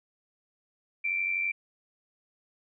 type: tone with amplitude modulation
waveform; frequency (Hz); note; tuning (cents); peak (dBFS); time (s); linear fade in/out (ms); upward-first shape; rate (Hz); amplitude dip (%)
sine; 2349; D7; 0; -24; 1.04-1.52; 10; sine; 92; 55
effects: none